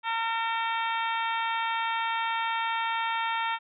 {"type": "harmonic tone with a mistuned harmonic", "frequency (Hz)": 455.9, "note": "A#4", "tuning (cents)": -39, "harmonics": [2, 3, 4, 5, 6, 7, 8], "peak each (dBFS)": [-29, -33, -35, -37, -39, -40, -41], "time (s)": [0.03, 3.59], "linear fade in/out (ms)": 50, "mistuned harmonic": 6, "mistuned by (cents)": -31, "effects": []}